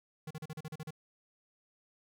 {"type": "tone bursts", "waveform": "square", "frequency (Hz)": 155.56, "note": "D#3", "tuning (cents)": 0, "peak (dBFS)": -40, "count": 9, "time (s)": [0.27, 0.907], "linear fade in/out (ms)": 5, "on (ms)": 37, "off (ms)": 38, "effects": []}